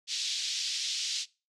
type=band-pass noise; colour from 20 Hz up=pink; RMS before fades=-33 dBFS; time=0.07-1.26 s; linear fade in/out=50 ms; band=3300 to 6200 Hz; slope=24 dB/octave; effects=noise-tail reverb RT60 0.3 s tail -22 dB re dry + low-pass 10000 Hz 12 dB/octave